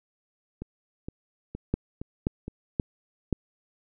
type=two click trains; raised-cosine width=3 ms; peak=-11 / -22 dBFS; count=4 / 5; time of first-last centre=1.74-3.327 / 0.62-2.48 s; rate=1.89 / 2.15 Hz; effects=none